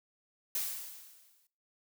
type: noise with exponential decay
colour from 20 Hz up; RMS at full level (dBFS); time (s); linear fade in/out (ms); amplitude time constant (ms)
blue; -32; 0.55-1.47; 2; 200
effects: noise-tail reverb RT60 0.4 s tail -19 dB re dry